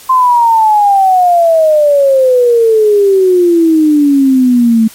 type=exponential sweep; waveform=sine; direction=down; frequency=1046 to 219.8 Hz; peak=-4 dBFS; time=0.09-4.88 s; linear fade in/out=10 ms; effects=white hiss -35 dBFS RMS until 4.94 s + MP3 64 kbps